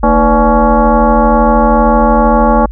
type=tone with frequency modulation; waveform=sine; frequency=311.1 Hz; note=D#4; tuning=in tune; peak=-5 dBFS; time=0.03-2.66 s; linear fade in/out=5 ms; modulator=270 Hz; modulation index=2.9; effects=added 54 Hz sine -21 dBFS peak until 2.71 s